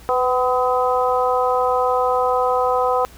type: harmonic tone with a mistuned harmonic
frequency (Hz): 253.1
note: B3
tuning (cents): +43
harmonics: 2 / 3 / 4 / 5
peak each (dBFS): -19 / -21 / -22 / -23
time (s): 0.09-3.05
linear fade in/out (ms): 0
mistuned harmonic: 2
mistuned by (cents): -17
effects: added 60 Hz sine -44 dBFS peak until 3.17 s + pink hiss -46 dBFS RMS until 3.17 s